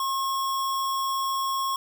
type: tone with sample-and-hold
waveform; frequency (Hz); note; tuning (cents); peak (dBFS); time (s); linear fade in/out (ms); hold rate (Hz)
sine; 1076; C6; +48; -24; 0-1.76; 2; 4410
effects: none